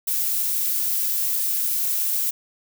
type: noise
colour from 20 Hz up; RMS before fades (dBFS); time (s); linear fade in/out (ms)
violet; -23; 0.07-2.31; 10
effects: none